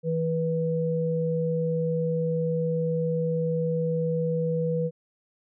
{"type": "tone pair together", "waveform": "sine", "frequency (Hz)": [162.6, 489.6], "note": ["E3", "B4"], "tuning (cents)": [-23, -15], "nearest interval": "octave + perfect fifth", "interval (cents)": 1908, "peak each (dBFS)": -26, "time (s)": [0.03, 4.91], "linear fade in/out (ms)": 50, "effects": []}